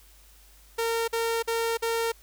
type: tone bursts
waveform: sawtooth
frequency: 458.7 Hz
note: A#4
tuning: 28 cents flat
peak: -21 dBFS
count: 4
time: 0.78-2.121 s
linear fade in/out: 10 ms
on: 300 ms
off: 47 ms
effects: added 50 Hz sine -54 dBFS peak until 2.22 s + white hiss -57 dBFS RMS until 2.22 s